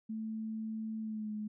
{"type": "tone with pitch glide", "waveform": "sine", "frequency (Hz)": [220, 212.4], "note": ["A3", "G#3"], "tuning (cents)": [0, 39], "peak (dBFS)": -36, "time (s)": [0.09, 1.48], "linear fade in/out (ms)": 10, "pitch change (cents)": -61, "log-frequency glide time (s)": [1, 1.32], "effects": []}